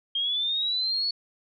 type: linear sweep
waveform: sine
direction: up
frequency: 3200 to 4435 Hz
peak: -24 dBFS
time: 0.15-1.11 s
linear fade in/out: 5 ms
effects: none